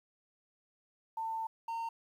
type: tone pair in turn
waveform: sine / triangle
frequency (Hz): 896 / 915.4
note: A5 / A#5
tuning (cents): +31 / -32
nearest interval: unison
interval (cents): 37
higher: second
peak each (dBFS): -34 / -33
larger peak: second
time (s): 1.17-1.47 / 1.68-1.89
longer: first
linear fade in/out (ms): 5
effects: 11-bit